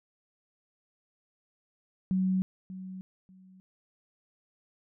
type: tone with echo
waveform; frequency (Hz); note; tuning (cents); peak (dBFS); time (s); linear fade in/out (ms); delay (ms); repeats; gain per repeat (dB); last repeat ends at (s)
sine; 187.3; F#3; +21; -24; 2.11-2.42; 0; 590; 2; -14; 3.6
effects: none